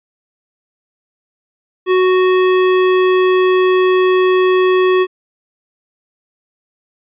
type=tone; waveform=square; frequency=370 Hz; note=F#4; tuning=in tune; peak=-10 dBFS; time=1.86-5.07 s; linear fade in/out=50 ms; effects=resampled to 8000 Hz